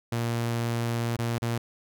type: tone with dropouts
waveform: sawtooth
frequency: 117.2 Hz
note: A#2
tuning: 10 cents sharp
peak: -22 dBFS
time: 0.12-1.58 s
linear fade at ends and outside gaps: 5 ms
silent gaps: 1.166-1.188 / 1.383-1.42 s
effects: none